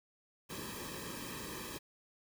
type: noise with comb filter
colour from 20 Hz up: pink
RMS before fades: -44 dBFS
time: 0.49-1.79 s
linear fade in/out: 20 ms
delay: 1.4 ms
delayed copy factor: -0.9
effects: none